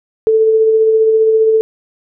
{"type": "tone with tremolo", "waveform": "sine", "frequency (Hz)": 441.3, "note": "A4", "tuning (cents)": 5, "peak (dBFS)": -6, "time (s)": [0.27, 1.61], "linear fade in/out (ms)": 0, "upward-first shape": "sine", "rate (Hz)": 15, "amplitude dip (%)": 30, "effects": []}